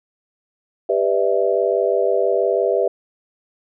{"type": "chord", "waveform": "sine", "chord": "E minor seventh", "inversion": "first", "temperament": "just", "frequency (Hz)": [395.6, 494.4, 593.3, 659.3], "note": ["G4", "B4", "D5", "E5"], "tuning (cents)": [16, 2, 18, 0], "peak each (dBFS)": [-20, -20, -22, -21], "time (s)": [0.89, 2.88], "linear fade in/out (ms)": 5, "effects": []}